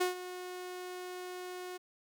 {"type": "tone with ADSR envelope", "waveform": "sawtooth", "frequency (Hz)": 363.1, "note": "F#4", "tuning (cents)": -33, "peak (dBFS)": -23, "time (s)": [0, 1.78], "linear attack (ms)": 12, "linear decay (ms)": 130, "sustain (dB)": -14, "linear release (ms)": 17, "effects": []}